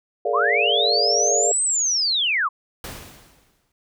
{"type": "chord", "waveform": "sine", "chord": "Bb dominant seventh", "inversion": "third", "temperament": "just", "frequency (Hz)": [419.5, 466.2, 582.7, 699.2], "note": ["Ab4", "Bb4", "D5", "F5"], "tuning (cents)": [17, 0, -14, 2], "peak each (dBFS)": -25, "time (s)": [0.25, 1.52], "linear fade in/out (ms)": 5}
{"type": "linear two-way sweep", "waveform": "sine", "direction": "up then down", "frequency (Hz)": [932.3, 8290, 1003], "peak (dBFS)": -18, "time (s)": [0.33, 2.49], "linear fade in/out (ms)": 20, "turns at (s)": 1.63}
{"type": "noise with exponential decay", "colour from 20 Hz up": "pink", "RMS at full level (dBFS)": -32, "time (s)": [2.84, 3.72], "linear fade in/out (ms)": 2, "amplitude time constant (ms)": 190}
{"effects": []}